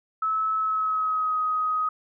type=tone with pitch glide; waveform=sine; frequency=1299 to 1256.9 Hz; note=E6 to D#6; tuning=-26 to +17 cents; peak=-22 dBFS; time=0.22-1.89 s; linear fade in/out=5 ms; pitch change=-57 cents; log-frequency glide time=0.55-1.39 s; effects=none